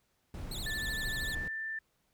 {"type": "noise", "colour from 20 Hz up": "brown", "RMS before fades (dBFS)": -40, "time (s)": [0.34, 1.48], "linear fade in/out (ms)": 2}
{"type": "tone with vibrato", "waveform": "sawtooth", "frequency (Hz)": 3844, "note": "B7", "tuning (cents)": -48, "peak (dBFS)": -37, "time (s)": [0.51, 1.35], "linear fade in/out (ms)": 5, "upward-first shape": "triangle", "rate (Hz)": 13, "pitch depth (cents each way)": 260}
{"type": "tone with pitch glide", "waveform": "sine", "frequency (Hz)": [1760, 1776.3], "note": ["A6", "A6"], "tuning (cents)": [0, 16], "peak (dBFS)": -35, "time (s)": [0.66, 1.79], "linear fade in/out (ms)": 5, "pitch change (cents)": 16, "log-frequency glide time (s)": [1.23, 1.48]}
{"effects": ["pink hiss -75 dBFS RMS until 2.13 s"]}